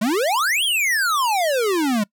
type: exponential two-way sweep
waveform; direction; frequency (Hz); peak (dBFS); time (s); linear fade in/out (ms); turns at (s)
square; up then down; 198.9 to 3364 to 198.9; -18; 0.01-2.04; 10; 0.64
effects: noise-tail reverb RT60 0.1 s tail -24 dB re dry